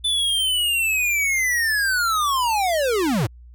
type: linear sweep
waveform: square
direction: down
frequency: 3520 to 92.5 Hz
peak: -19 dBFS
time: 0.04-3.27 s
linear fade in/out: 10 ms
effects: added 60 Hz sine -41 dBFS peak until 3.54 s